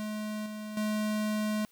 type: tone with level steps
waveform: square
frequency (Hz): 213.1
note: G#3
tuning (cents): +45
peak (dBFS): -34 / -38 / -29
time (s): 0-1.65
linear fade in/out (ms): 0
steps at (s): 0.46 / 0.77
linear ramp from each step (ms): 2
effects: white hiss -65 dBFS RMS until 1.71 s